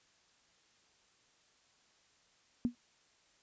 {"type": "tone with exponential decay", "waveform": "sine", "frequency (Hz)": 241.1, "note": "B3", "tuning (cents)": -41, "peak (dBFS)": -24, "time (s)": [2.65, 2.75], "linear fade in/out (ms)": 0, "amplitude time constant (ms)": 20, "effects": ["white hiss -69 dBFS RMS until 3.42 s", "resampled to 16000 Hz"]}